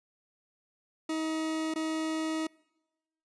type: tone with dropouts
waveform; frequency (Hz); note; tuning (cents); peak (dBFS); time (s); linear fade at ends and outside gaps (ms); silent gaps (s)
40% pulse; 317.2; D#4; +33; -29; 1.09-2.47; 5; 1.74-1.758
effects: noise-tail reverb RT60 1.0 s tail -25 dB re dry + resampled to 22050 Hz